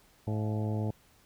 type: harmonic tone with a mistuned harmonic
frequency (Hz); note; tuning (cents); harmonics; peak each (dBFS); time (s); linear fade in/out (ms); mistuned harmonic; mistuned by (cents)
107.5; A2; -40; 1 / 2 / 3 / 4 / 5 / 6 / 7 / 8; -30 / -36 / -40 / -42 / -44 / -46 / -47 / -48; 0.27-0.91; 5; 7; -85
effects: pink hiss -63 dBFS RMS until 1.25 s